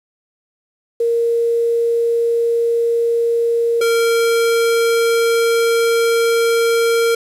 sine / square tone pair in turn, 466.2 / 462.2 Hz, A#4 / A#4, 0 / -15 cents, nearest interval unison, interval 15 cents, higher first, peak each -13 dBFS, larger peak neither, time 1-3.81 / 3.81-7.15 s, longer second, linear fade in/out 5 ms, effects resampled to 32000 Hz + 7-bit

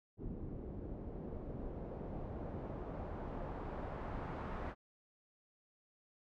pink noise with low-pass filter sweep, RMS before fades -44 dBFS, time 0.17-4.75 s, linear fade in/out 50 ms, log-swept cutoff 320 to 1300 Hz, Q 1.1, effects none

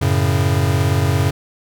square chord, F# minor, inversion none, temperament equal, 92.5 / 110 / 138.59 Hz, F#2 / A2 / C#3, 0 / 0 / 0 cents, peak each -18 / -21 / -19 dBFS, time 0.01-1.31 s, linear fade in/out 10 ms, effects none

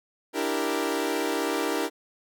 sawtooth chord, E half-diminished seventh, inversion third, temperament equal, 293.7 / 329.6 / 392 / 466.2 Hz, D4 / E4 / G4 / Bb4, 0 / 0 / 0 / 0 cents, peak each -27 dBFS, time 0.33-1.9 s, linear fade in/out 50 ms, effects none

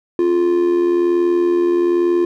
triangle tone with amplitude modulation, 349.2 Hz, F4, in tune, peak -8 dBFS, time 0.19-2.25 s, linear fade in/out 2 ms, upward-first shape sine, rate 81.1 Hz, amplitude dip 55%, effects none

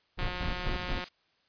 brown noise with tremolo, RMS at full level -32 dBFS, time 0.17-1.03 s, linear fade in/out 50 ms, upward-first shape square, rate 4.2 Hz, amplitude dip 65%
click train, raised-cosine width 0.3 ms, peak -21 dBFS, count 154, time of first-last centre 0.19-1.04 s, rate 180 Hz
blue noise, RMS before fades -40 dBFS, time 0.35-1.09 s, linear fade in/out 10 ms
effects white hiss -70 dBFS RMS until 1.48 s + resampled to 11025 Hz

